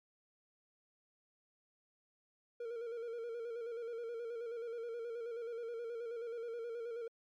triangle tone with vibrato, 466.2 Hz, A#4, in tune, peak -38 dBFS, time 2.6-7.08 s, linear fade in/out 5 ms, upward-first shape square, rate 9.4 Hz, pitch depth 43 cents each way, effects MP3 96 kbps

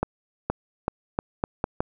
accelerating click train, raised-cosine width 1 ms, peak -9 dBFS, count 7, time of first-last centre 0.03-1.805 s, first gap 470 ms, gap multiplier 0.81, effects none

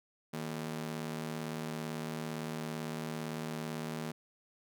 sawtooth ring-modulated tone, 196.7 Hz, G3, 6 cents sharp, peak -30 dBFS, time 0.33-4.12 s, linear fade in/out 10 ms, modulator 38.9 Hz, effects none

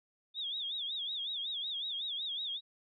sine tone with vibrato, 3520 Hz, A7, in tune, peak -35 dBFS, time 0.34-2.61 s, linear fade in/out 50 ms, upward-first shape sine, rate 5.4 Hz, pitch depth 150 cents each way, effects none

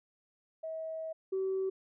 sine tone pair in turn, 642 / 381.7 Hz, E5 / G4, -46 / -46 cents, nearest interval major sixth, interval 900 cents, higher first, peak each -36 / -29 dBFS, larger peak second, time 0.63-1.13 / 1.32-1.7 s, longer first, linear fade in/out 10 ms, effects tanh soft clip ceiling -26 dBFS

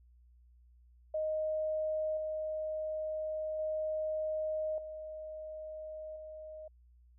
sine tone with level steps, 622.3 Hz, D#5, in tune, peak -31 / -34 / -32 / -41 / -44 dBFS, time 1.14-6.68 s, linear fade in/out 5 ms, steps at 2.17 / 3.59 / 4.78 / 6.16 s, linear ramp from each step 2 ms, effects added 60 Hz sine -59 dBFS peak until 7.18 s

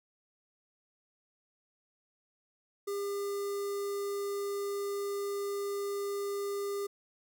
square tone with notch filter, 402.2 Hz, G4, 44 cents sharp, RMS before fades -35 dBFS, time 2.87-6.87 s, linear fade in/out 10 ms, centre 2600 Hz, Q 0.79, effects none

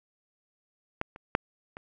clicks, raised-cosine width 0.5 ms, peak -14 / -29 / -7 / -26 dBFS, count 4, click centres 1.014 / 1.161 / 1.351 / 1.769 s, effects none

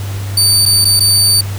25% pulse tone with dropouts, 4587 Hz, D8, 42 cents flat, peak -3 dBFS, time 0.37-1.41 s, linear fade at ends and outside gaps 5 ms, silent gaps 0.655-0.66 / 0.846-0.852 / 0.996-1.004 s, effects added 99 Hz sine -18 dBFS peak until 1.58 s + pink hiss -30 dBFS RMS until 1.58 s

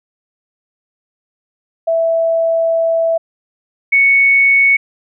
sine tone pair in turn, 659.3 / 2218 Hz, E5 / C#7, 0 / 0 cents, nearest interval octave + major sixth, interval 2100 cents, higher second, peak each -11 / -7 dBFS, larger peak second, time 1.87-3.18 / 3.92-4.77 s, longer first, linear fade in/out 10 ms, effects none

